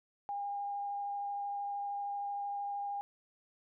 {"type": "tone with vibrato", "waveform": "sine", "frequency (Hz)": 808, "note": "G#5", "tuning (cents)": -48, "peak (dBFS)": -35, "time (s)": [0.29, 3.01], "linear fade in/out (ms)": 0, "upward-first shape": "sine", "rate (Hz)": 13, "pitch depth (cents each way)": 8, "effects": []}